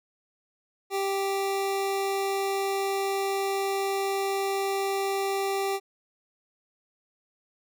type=tone; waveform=25% pulse; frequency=392 Hz; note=G4; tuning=in tune; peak=-22 dBFS; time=0.9-5.8 s; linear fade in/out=50 ms; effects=none